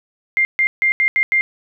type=tone bursts at uneven times; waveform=sine; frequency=2100 Hz; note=C7; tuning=6 cents sharp; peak=-12 dBFS; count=6; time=0.37-0.45 / 0.59-0.67 / 0.82-0.92 / 1-1.08 / 1.16-1.23 / 1.32-1.41 s; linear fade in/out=0 ms; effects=none